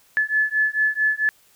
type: beating tone pair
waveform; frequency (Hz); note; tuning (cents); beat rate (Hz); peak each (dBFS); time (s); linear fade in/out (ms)
sine; 1724 / 1728.5; A6 / A6; -36 / -31; 4.5; -21; 0.17-1.29; 0
effects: white hiss -57 dBFS RMS until 1.55 s